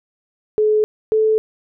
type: tone pair in turn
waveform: sine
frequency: 427.6 / 436.1 Hz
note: A4 / A4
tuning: -49 / -15 cents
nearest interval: unison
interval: 34 cents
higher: second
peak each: -12 dBFS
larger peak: neither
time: 0.58-0.84 / 1.12-1.38 s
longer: neither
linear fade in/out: 0 ms
effects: none